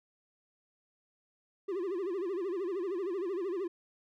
triangle tone with vibrato, 370 Hz, F#4, in tune, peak -30 dBFS, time 1.68-3.68 s, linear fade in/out 10 ms, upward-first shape sine, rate 13 Hz, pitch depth 160 cents each way, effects none

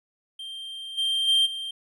triangle tone with level steps, 3165 Hz, G7, 16 cents sharp, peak -33 / -21 / -16 / -29 dBFS, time 0.39-1.71 s, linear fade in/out 5 ms, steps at 0.97 / 1.27 / 1.45 s, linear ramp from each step 20 ms, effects none

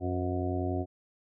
harmonic tone with a mistuned harmonic, 90.5 Hz, F#2, 38 cents flat, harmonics 1 / 2 / 3 / 4 / 5 / 6 / 7 / 8, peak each -32 / -43 / -34 / -35 / -48 / -45 / -39 / -39 dBFS, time 0-0.86 s, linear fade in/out 50 ms, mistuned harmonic 6, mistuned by -60 cents, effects none

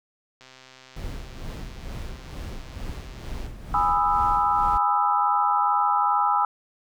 click train, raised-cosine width 0.2 ms, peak -30 dBFS, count 398, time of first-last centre 0.41-3.464 s, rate 130 Hz
brown noise with tremolo, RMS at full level -32 dBFS, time 0.96-4.78 s, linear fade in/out 5 ms, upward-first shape sine, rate 2.2 Hz, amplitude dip 60%
sine chord, E major seventh, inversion first, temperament just, 824.1 / 988.9 / 1236.1 / 1318.5 Hz, G#5 / B5 / D#6 / E6, -14 / +2 / -12 / 0 cents, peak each -23 / -24 / -27 / -24 dBFS, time 3.74-6.45 s, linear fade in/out 2 ms
effects none

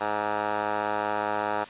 10% pulse tone with band-pass filter, 104.9 Hz, G#2, 18 cents sharp, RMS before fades -28 dBFS, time 0-1.65 s, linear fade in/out 20 ms, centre 1000 Hz, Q 7.7, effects white hiss -45 dBFS RMS until 1.69 s + resampled to 8000 Hz

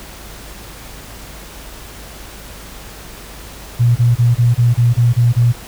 sine tone bursts, 119.6 Hz, A#2, 45 cents sharp, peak -8 dBFS, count 9, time 3.79-5.528 s, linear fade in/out 20 ms, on 170 ms, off 26 ms, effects added 50 Hz sine -37 dBFS peak until 5.67 s + pink hiss -35 dBFS RMS until 5.67 s

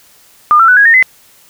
sine tone with pitch steps, 1210 / 1342.6 / 1489.7 / 1652.9 / 1834 / 2035 Hz, D#6 / E6 / F#6 / G#6 / A#6 / C7, -49 / +31 / +11 / -9 / -29 / -49 cents, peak -3 dBFS, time 0.51-1.026 s, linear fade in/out 0 ms, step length 86 ms, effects white hiss -45 dBFS RMS until 1.49 s

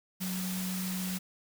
sine tone in noise, 185 Hz, F#3, in tune, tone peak -33 dBFS, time 0.2-1.19 s, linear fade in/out 20 ms, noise white, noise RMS -39 dBFS, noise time 0.2-1.19 s, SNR +3 dB, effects none

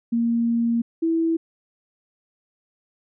sine tone pair in turn, 233.1 / 328.2 Hz, A#3 / E4, 0 / -8 cents, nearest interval tritone, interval 592 cents, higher second, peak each -18 dBFS, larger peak neither, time 0.12-0.82 / 1.02-1.37 s, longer first, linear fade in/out 10 ms, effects none

